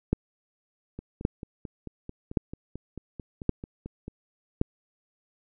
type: two click trains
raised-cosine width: 3 ms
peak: -9 / -24 dBFS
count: 5 / 15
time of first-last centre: 0.13-4.614 / 0.99-4.081 s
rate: 0.892 / 4.53 Hz
effects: none